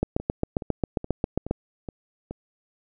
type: two click trains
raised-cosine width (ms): 2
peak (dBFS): -20 / -9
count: 6 / 12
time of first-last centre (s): 0.2-2.31 / 0.03-1.51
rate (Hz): 2.37 / 7.43
effects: none